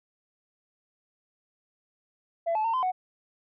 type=tone with pitch steps; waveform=sine; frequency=672 / 865 / 910 / 1027 / 740 Hz; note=E5 / A5 / A#5 / C6 / F#5; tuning=+33 / -30 / -42 / -33 / 0 cents; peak=-22 dBFS; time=2.46-2.92 s; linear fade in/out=20 ms; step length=92 ms; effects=tanh soft clip ceiling -22 dBFS